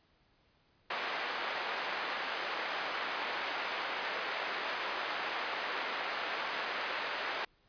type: band-pass noise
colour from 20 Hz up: white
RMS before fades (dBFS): -37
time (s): 0.9-7.45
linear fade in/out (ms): 5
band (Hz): 490 to 2100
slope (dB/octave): 12
effects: pink hiss -70 dBFS RMS until 7.68 s + resampled to 11025 Hz